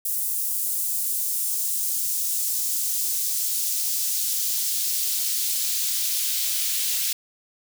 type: noise with high-pass filter sweep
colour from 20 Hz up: white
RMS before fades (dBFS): -25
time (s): 0.05-7.13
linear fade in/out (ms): 5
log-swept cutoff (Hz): 9700 to 3200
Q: 0.94
effects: none